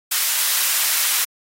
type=high-pass noise; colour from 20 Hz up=white; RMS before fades=-19 dBFS; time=0.11-1.25 s; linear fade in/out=10 ms; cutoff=1200 Hz; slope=12 dB/octave; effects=AAC 48 kbps